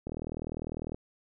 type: click train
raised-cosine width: 2 ms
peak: -23 dBFS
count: 36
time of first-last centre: 0.07-0.945 s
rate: 40 Hz
effects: none